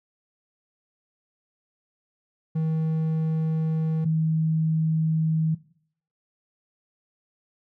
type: tone pair in turn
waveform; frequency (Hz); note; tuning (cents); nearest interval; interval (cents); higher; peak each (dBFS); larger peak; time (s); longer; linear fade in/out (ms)
triangle / sine; 159.2 / 159.2; D#3 / D#3; +40 / +40; unison; 0; neither; -20; neither; 2.55-4.05 / 4.05-5.55; neither; 10
effects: noise-tail reverb RT60 0.6 s tail -19 dB re dry